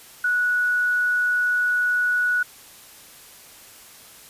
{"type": "tone", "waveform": "sine", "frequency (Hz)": 1469, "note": "F#6", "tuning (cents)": -13, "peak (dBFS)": -18, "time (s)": [0.24, 2.43], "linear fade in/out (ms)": 5, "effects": ["white hiss -46 dBFS RMS until 4.29 s", "resampled to 32000 Hz"]}